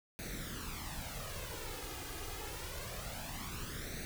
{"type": "noise with flanger", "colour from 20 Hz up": "pink", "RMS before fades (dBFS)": -43, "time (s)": [0.19, 4.05], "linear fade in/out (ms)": 0, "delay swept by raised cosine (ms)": [0.48, 2.48], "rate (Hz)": 0.26, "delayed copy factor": 0.7, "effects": []}